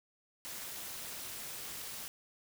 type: noise with amplitude modulation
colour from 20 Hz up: white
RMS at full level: -41 dBFS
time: 0.45-2.08 s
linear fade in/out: 0 ms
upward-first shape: sine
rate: 255 Hz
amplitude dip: 60%
effects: none